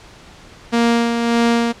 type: tone with tremolo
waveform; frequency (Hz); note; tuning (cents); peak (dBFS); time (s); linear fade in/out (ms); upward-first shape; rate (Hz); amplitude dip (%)
sawtooth; 234; A#3; +7; -8; 0.72-1.73; 20; sine; 1.7; 45
effects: pink hiss -42 dBFS RMS until 1.8 s + low-pass 6000 Hz 12 dB/octave